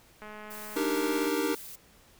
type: click train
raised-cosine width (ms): 0.5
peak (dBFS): -30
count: 225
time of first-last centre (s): 0.22-1.277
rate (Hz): 212
type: noise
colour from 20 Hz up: blue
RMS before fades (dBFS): -44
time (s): 0.5-1.76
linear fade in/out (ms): 10
type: chord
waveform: square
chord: Eb major seventh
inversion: third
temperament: equal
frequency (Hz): 293.7 / 311.1 / 392 / 466.2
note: D4 / Eb4 / G4 / Bb4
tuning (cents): 0 / 0 / 0 / 0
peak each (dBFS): -33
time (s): 0.76-1.55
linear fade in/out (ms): 5
effects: pink hiss -59 dBFS RMS until 2.19 s

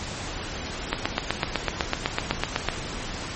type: click train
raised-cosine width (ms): 0.3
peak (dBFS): -5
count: 15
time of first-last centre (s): 0.93-2.687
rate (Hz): 7.97
effects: pink hiss -33 dBFS RMS until 3.35 s + MP3 32 kbps

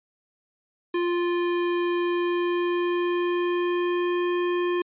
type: tone with pitch glide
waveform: square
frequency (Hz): 349.2 to 353.1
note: F4 to F4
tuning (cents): 0 to +19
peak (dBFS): -23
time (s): 0.94-4.82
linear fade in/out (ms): 5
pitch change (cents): +19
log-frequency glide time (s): 1.99-4.32
effects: resampled to 8000 Hz

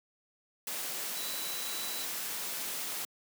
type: tone in noise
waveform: sine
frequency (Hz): 3951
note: B7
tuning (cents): 0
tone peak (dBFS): -42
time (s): 1.16-2.05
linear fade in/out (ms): 2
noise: white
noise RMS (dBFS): -37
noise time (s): 0.67-3.05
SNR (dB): -8
effects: high-pass 200 Hz 12 dB/octave

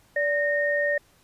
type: tone pair together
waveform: sine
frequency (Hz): 581 / 1844.6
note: D5 / A#6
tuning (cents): -19 / -19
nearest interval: octave + minor sixth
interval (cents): 2000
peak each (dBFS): -24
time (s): 0.16-0.98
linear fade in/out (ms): 5
effects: pink hiss -60 dBFS RMS until 1.23 s + resampled to 32000 Hz

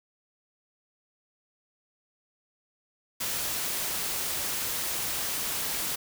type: noise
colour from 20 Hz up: white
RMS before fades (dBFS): -31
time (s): 3.2-5.96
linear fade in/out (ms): 10
effects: none

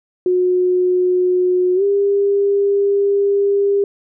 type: tone with pitch glide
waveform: sine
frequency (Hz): 363.3 to 400.8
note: F#4 to G4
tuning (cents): -32 to +38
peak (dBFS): -12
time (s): 0.26-3.84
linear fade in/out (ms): 2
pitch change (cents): +170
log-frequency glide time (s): 1.75-1.83
effects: none

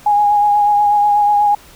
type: tone with vibrato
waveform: sine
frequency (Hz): 826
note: G#5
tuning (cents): -10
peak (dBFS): -9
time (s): 0.06-1.55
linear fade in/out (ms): 5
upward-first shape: sine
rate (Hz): 8.2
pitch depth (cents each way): 21
effects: pink hiss -42 dBFS RMS until 1.75 s

